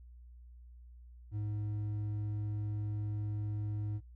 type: tone with hard clipping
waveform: sine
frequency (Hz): 104.9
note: G#2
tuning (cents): +18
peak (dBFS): -36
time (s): 1.31-4.01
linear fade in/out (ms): 50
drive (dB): 5
effects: noise-tail reverb RT60 0.1 s tail -19 dB re dry + added 60 Hz sine -51 dBFS peak until 4.15 s